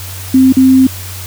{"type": "tone with dropouts", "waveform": "sine", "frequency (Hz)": 261.6, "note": "C4", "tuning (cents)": 0, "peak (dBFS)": -3, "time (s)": [0.34, 0.87], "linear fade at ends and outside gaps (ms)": 5, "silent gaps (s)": [0.525, 0.568], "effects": ["added 93 Hz sine -25 dBFS peak until 1.26 s", "white hiss -28 dBFS RMS until 1.26 s"]}